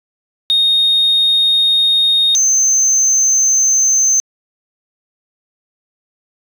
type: tone pair in turn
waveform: sine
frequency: 3708 / 6236 Hz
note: A#7 / G8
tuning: -10 / -10 cents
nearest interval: major sixth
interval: 900 cents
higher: second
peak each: -8 dBFS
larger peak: neither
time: 0.5-2.35 / 2.35-4.2 s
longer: neither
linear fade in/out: 0 ms
effects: tanh soft clip ceiling -6 dBFS